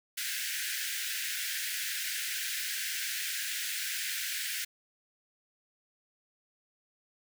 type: high-pass noise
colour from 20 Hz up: pink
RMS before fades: -35 dBFS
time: 0.17-4.65 s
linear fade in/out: 10 ms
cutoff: 1500 Hz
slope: 96 dB/octave
effects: none